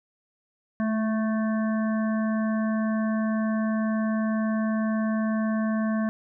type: harmonic tone with a mistuned harmonic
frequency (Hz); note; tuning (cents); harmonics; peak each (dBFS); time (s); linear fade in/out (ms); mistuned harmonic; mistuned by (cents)
220; A3; 0; 1 / 3 / 5 / 7 / 8; -23 / -33 / -37 / -40 / -41; 0.8-6.09; 0; 1; -16
effects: none